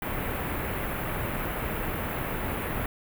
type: band-stop noise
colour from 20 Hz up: pink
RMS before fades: -31 dBFS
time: 0.02-2.86 s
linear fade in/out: 2 ms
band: 2500 to 13000 Hz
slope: 24 dB/octave
effects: none